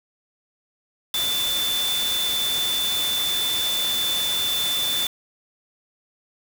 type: tone in noise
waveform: sine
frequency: 3520 Hz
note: A7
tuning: in tune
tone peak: -22 dBFS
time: 1.14-5.07 s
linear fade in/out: 2 ms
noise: white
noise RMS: -28 dBFS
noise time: 1.14-5.07 s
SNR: +3 dB
effects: none